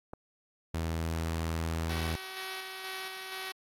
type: click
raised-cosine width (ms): 1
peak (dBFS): -27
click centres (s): 0.135
type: tone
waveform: sawtooth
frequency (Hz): 81.8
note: E2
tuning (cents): -13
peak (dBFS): -27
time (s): 0.74-2.16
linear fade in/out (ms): 5
type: tone with tremolo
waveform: 5% pulse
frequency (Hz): 378.8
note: F#4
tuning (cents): +41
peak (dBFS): -27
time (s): 1.89-3.52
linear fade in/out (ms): 5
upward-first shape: square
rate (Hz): 2.1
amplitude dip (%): 30
effects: AAC 48 kbps